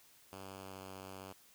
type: tone with pitch glide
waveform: 5% pulse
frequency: 96.2 to 95.37 Hz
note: G2 to G2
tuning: -32 to -47 cents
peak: -36 dBFS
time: 0.32-1.33 s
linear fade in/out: 10 ms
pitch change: -15 cents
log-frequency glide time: 0.59-0.76 s
effects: white hiss -64 dBFS RMS until 1.54 s